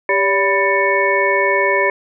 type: tone cluster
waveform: sine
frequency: 396.4 / 573 / 988 / 1780 / 2218 Hz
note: G4 / D5 / B5 / A6 / C#7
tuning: +19 / -43 / 0 / +20 / 0 cents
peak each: -19 dBFS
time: 0.09-1.9 s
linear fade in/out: 2 ms
effects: none